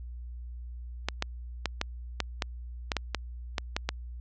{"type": "clicks", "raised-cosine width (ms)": 0.2, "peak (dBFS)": -10, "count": 12, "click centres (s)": [1.086, 1.224, 1.657, 1.814, 2.203, 2.422, 2.918, 2.967, 3.147, 3.582, 3.765, 3.89], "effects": ["added 60 Hz sine -38 dBFS peak until 4.2 s", "low-pass 6000 Hz 12 dB/octave"]}